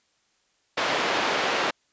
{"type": "band-pass noise", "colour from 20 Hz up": "pink", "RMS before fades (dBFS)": -25, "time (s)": [0.77, 1.71], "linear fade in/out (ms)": 10, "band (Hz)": [450, 3400], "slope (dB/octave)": 12, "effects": ["white hiss -68 dBFS RMS until 1.92 s", "resampled to 16000 Hz"]}